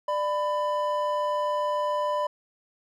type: tone pair together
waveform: triangle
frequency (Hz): 594 / 999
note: D5 / B5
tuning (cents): +20 / +20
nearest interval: major sixth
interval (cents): 900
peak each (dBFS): -25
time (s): 0.08-2.27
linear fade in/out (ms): 5
effects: none